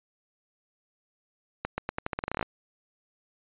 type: accelerating click train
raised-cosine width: 0.5 ms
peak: -14 dBFS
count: 15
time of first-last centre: 1.65-2.428 s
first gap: 130 ms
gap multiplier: 0.85
effects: resampled to 8000 Hz